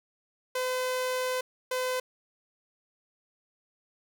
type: tone bursts at uneven times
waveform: sawtooth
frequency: 509 Hz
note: C5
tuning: 48 cents flat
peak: -24 dBFS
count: 2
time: 0.55-1.41 / 1.71-2 s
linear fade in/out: 5 ms
effects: none